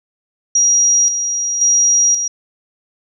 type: tone with tremolo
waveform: sine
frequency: 5730 Hz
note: F8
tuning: 44 cents sharp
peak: -9 dBFS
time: 0.55-2.28 s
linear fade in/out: 5 ms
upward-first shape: square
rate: 0.94 Hz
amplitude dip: 55%
effects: none